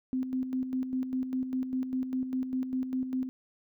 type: tone with tremolo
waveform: sine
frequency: 258.1 Hz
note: C4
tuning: 23 cents flat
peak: -27 dBFS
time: 0.13-3.29 s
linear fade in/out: 0 ms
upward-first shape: square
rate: 5 Hz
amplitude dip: 55%
effects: none